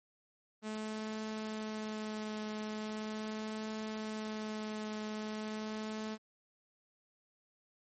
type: tone with vibrato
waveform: sawtooth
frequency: 215.7 Hz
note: A3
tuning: 34 cents flat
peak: -34 dBFS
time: 0.62-6.18 s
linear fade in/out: 50 ms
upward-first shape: triangle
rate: 0.4 Hz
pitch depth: 14 cents each way
effects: MP3 32 kbps